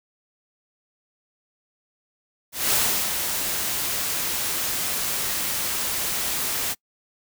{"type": "noise with ADSR envelope", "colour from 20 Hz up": "white", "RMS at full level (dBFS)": -20, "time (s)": [2.52, 6.75], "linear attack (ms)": 200, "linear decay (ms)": 360, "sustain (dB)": -6, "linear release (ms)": 31, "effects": ["noise-tail reverb RT60 0.1 s tail -26 dB re dry"]}